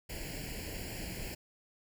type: noise with comb filter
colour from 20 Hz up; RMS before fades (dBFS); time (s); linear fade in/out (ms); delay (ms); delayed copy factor
pink; -41; 0.09-1.35; 10; 0.41; +0.9
effects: none